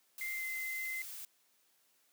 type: noise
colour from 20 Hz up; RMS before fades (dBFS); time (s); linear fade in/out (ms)
blue; -46; 0.18-1.25; 2
type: tone with pitch glide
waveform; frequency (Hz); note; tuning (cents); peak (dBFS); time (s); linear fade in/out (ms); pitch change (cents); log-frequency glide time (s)
sine; 2090 to 2066; C7 to C7; -2 to -22; -37; 0.21-1.02; 2; -20; 0.35-0.44
effects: white hiss -72 dBFS RMS until 2.12 s + high-pass 200 Hz 12 dB/octave